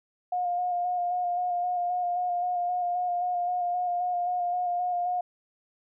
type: tone with vibrato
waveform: sine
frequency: 713 Hz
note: F5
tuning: 36 cents sharp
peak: -25 dBFS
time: 0.32-5.21 s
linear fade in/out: 5 ms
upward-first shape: square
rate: 3.8 Hz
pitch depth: 18 cents each way
effects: none